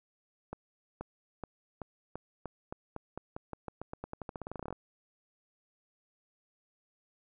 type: accelerating click train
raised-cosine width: 1 ms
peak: -25 dBFS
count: 29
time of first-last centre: 0.53-4.727 s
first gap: 480 ms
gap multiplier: 0.89
effects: none

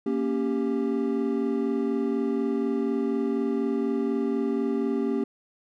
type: chord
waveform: triangle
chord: G diminished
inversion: first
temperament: equal with one note detuned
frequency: 233.1 / 277.2 / 394.7 Hz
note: Bb3 / Db4 / G4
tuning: 0 / 0 / +12 cents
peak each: -26 dBFS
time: 0.06-5.24 s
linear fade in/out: 5 ms
effects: none

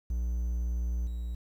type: tone with level steps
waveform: triangle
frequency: 59.3 Hz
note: A#1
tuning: 30 cents sharp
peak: -26 / -30 dBFS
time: 0.1-1.35 s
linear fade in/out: 5 ms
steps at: 1.07 s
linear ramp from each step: 2 ms
effects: 10-bit

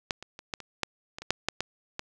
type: clicks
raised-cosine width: 0.2 ms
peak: -10 / -24 / -25 / -14 / -24 / -9 / -21 / -23 / -6 / -8 / -12 / -16 dBFS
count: 12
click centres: 0.108 / 0.226 / 0.391 / 0.538 / 0.603 / 0.833 / 1.185 / 1.22 / 1.306 / 1.486 / 1.606 / 1.994 s
effects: none

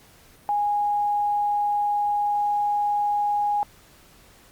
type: tone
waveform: sine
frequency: 825 Hz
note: G#5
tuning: 12 cents flat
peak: -20 dBFS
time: 0.49-3.63 s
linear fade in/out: 0 ms
effects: pink hiss -53 dBFS RMS until 4.51 s + Opus 48 kbps

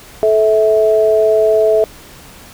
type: tone pair together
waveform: sine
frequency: 434.5 / 651 Hz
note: A4 / E5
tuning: -22 / -22 cents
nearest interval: perfect fifth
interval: 700 cents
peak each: -11 dBFS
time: 0.23-1.84 s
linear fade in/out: 0 ms
effects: pink hiss -38 dBFS RMS until 2.53 s

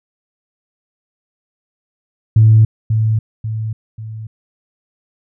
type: tone with echo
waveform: sine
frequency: 110 Hz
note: A2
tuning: in tune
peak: -4 dBFS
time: 2.36-2.65 s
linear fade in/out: 5 ms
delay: 540 ms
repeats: 3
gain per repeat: -7 dB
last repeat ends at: 4.27 s
effects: tanh soft clip ceiling 0 dBFS

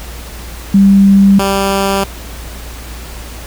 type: tone pair in turn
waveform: sine / 10% pulse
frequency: 196.9 / 196.01 Hz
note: G3 / G3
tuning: +8 / 0 cents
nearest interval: unison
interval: 8 cents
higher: first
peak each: -3 dBFS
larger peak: neither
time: 0.74-1.39 / 1.39-2.04 s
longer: neither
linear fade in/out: 5 ms
effects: added 58 Hz sine -27 dBFS peak until 3.46 s + pink hiss -31 dBFS RMS until 3.46 s

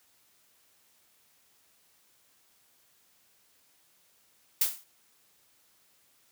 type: noise with exponential decay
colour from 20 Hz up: blue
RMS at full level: -21 dBFS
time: 4.61-4.84 s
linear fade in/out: 5 ms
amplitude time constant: 50 ms
effects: white hiss -66 dBFS RMS until 6.31 s + high-pass 60 Hz 12 dB/octave

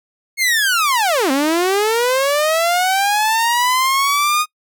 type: linear two-way sweep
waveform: sawtooth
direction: down then up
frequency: 2188 to 260 to 1242 Hz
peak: -10 dBFS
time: 0.37-4.46 s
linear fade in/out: 50 ms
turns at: 1.31 s
effects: noise-tail reverb RT60 0.1 s tail -24 dB re dry

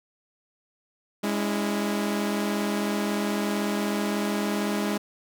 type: tone cluster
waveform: sawtooth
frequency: 205.7 / 281.9 / 327.5 Hz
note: G#3 / C#4 / E4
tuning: -16 / +29 / -11 cents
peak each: -22 / -30 / -28 dBFS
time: 1.23-4.98 s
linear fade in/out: 10 ms
effects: none

